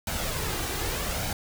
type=noise with flanger; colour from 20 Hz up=pink; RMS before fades=-30 dBFS; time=0.07-1.33 s; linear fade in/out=2 ms; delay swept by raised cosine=1.3 to 2.6 ms; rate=0.84 Hz; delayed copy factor=+0.5; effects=none